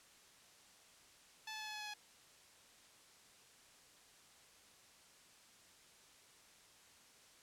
10% pulse tone with pitch steps, 871 / 865.5 / 860 / 854.6 / 849.1 / 843.8 / 838.4 Hz, A5 / A5 / A5 / G#5 / G#5 / G#5 / G#5, -18 / -29 / -40 / +49 / +38 / +27 / +16 cents, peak -36 dBFS, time 1.47-1.939 s, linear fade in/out 5 ms, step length 67 ms, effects white hiss -64 dBFS RMS until 7.42 s + low-pass 9000 Hz 12 dB/octave

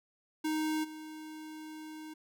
square tone with level steps, 311.1 Hz, D#4, in tune, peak -31 / -44 dBFS, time 0.44-2.14 s, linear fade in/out 10 ms, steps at 0.83 s, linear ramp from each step 20 ms, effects none

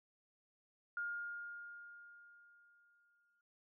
sine tone with exponential decay, 1416 Hz, F6, 23 cents sharp, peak -37 dBFS, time 0.97-3.41 s, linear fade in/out 2 ms, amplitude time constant 530 ms, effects none

